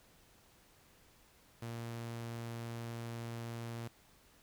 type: tone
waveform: sawtooth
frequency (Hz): 116.54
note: A#2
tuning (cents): 0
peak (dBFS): -37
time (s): 1.62-3.88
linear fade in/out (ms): 5
effects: pink hiss -65 dBFS RMS until 4.42 s